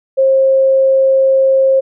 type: tone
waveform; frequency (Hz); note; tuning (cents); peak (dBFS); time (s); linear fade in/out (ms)
sine; 534; C5; +35; -7; 0.17-1.81; 20
effects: none

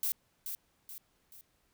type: noise with echo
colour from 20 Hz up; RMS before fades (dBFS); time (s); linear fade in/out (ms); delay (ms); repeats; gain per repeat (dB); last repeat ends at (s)
violet; -32; 0.03-0.12; 0; 430; 3; -7; 1.41
effects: pink hiss -73 dBFS RMS until 1.73 s

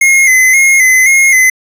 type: tone with vibrato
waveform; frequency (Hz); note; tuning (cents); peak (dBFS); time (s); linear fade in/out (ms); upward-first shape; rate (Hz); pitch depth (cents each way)
square; 2093; C7; 0; -5; 0.01-1.5; 5; square; 1.9; 47
effects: resampled to 32000 Hz + 7-bit

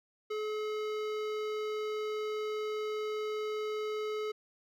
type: tone with hard clipping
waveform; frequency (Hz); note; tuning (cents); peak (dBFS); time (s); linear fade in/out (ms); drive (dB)
sine; 427.5; A4; -50; -35; 0.3-4.32; 10; 17
effects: none

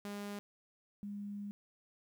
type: tone pair in turn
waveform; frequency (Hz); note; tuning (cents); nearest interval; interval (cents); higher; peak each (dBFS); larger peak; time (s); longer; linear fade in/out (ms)
sawtooth / sine; 203.7 / 203.7; G#3 / G#3; -33 / -33; unison; 0; neither; -37 / -40; first; 0.05-0.39 / 1.03-1.51; second; 0
effects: 12-bit

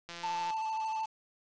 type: click train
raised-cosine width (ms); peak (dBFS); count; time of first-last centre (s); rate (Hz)
0.2; -26; 72; 0.09-0.505; 171
type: tone with vibrato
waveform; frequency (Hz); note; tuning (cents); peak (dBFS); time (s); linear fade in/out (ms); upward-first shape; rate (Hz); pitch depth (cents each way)
triangle; 880; A5; 0; -30; 0.23-1.06; 10; sine; 13; 18
effects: resampled to 16000 Hz + 8-bit

